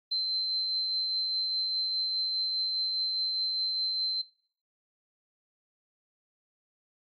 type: tone with tremolo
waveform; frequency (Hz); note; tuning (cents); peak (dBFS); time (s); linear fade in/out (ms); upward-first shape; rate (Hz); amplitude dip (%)
sine; 4096; C8; -38; -26; 0.11-4.22; 10; triangle; 4.9; 25
effects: noise-tail reverb RT60 0.6 s tail -23 dB re dry + AAC 64 kbps